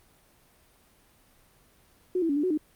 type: tone with pitch steps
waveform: sine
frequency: 365.2 / 329.4 / 283 / 294.2 / 368.8 / 305.4 Hz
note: F#4 / E4 / C#4 / D4 / F#4 / D#4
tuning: -23 / -1 / +36 / +3 / -6 / -32 cents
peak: -23 dBFS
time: 2.15-2.576 s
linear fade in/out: 5 ms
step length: 71 ms
effects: pink hiss -61 dBFS RMS until 2.75 s + Opus 32 kbps